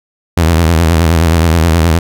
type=tone with vibrato; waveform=sawtooth; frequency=82.41 Hz; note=E2; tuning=in tune; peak=-3 dBFS; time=0.37-1.99 s; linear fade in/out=5 ms; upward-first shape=sine; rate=9.5 Hz; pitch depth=93 cents each way; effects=none